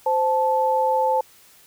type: tone pair together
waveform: sine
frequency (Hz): 520 / 874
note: C5 / A5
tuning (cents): -11 / -12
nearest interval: major sixth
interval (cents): 899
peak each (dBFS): -21 / -19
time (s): 0.06-1.21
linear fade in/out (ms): 5
effects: white hiss -52 dBFS RMS until 1.66 s